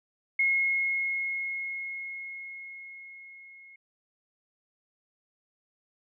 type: tone with level ramp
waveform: sine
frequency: 2163 Hz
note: C#7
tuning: 43 cents flat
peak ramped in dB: -21 to -49 dBFS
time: 0.39-3.76 s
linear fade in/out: 5 ms
effects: none